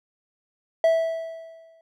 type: tone with exponential decay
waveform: triangle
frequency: 655 Hz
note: E5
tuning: 11 cents flat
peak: -12 dBFS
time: 0.84-1.81 s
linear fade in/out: 2 ms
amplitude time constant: 210 ms
effects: none